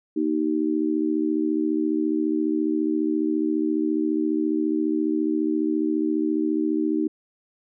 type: tone with amplitude modulation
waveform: sine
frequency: 311.1 Hz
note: D#4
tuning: in tune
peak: -16 dBFS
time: 0.16-7.08 s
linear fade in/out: 10 ms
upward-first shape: sine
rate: 74.6 Hz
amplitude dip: 95%
effects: none